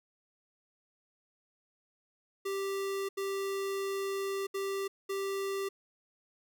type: tone bursts at uneven times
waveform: square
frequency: 392 Hz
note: G4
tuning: in tune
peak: -33 dBFS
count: 4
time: 2.45-3.09 / 3.17-4.47 / 4.54-4.88 / 5.09-5.69 s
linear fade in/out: 10 ms
effects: none